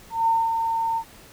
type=tone with ADSR envelope; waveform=sine; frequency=909 Hz; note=A#5; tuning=44 cents flat; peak=-16 dBFS; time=0.1-1.04 s; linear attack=170 ms; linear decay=230 ms; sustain=-5 dB; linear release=70 ms; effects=pink hiss -48 dBFS RMS until 1.32 s